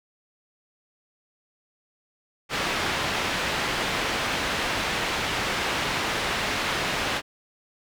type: low-pass noise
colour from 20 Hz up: white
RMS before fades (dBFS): -27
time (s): 2.49-7.22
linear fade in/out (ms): 50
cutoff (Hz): 2800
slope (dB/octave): 12
effects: none